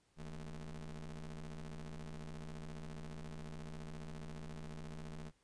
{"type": "ring-modulated tone", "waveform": "35% pulse", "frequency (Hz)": 75.2, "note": "D2", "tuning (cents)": 42, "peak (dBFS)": -40, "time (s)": [0.16, 5.32], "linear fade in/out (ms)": 50, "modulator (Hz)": 82.4, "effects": ["pink hiss -75 dBFS RMS until 5.43 s", "resampled to 22050 Hz"]}